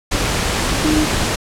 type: tone in noise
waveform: sine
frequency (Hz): 307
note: D#4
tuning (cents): -23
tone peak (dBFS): -14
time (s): 0.84-1.05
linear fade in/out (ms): 10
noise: pink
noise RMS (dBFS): -18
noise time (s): 0.11-1.36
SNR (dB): +1
effects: low-pass 9000 Hz 12 dB/octave